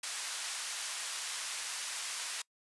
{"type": "band-pass noise", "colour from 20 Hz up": "white", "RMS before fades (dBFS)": -39, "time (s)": [0.03, 2.42], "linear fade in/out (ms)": 5, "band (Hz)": [1000, 9800], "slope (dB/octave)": 12, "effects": ["noise-tail reverb RT60 0.1 s tail -24 dB re dry", "resampled to 24000 Hz"]}